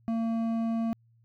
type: tone with hard clipping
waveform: sine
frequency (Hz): 227.6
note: A#3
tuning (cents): -41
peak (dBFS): -28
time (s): 0.08-0.93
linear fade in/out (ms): 0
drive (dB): 8
effects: added 115 Hz sine -60 dBFS peak until 1.24 s